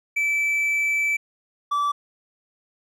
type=tone pair in turn; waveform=triangle; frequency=2316 / 1158 Hz; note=D7 / D6; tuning=-25 / -25 cents; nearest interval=octave; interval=1200 cents; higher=first; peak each=-18 dBFS; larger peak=neither; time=0.16-1.17 / 1.71-1.92 s; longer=first; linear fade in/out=10 ms; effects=none